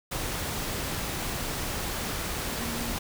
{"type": "tone in noise", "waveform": "sine", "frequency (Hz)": 233.1, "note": "A#3", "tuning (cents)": 0, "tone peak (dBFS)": -35, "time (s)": [2.6, 2.93], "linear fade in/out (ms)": 10, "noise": "pink", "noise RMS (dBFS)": -32, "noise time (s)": [0.11, 2.99], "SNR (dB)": -6, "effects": []}